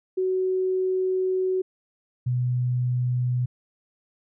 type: tone pair in turn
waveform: sine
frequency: 373.4 / 124.27 Hz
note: F#4 / B2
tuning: +16 / +11 cents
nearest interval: octave + perfect fifth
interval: 1905 cents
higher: first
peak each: -21 dBFS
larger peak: neither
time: 0.17-1.62 / 2.26-3.46 s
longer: first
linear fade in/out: 10 ms
effects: none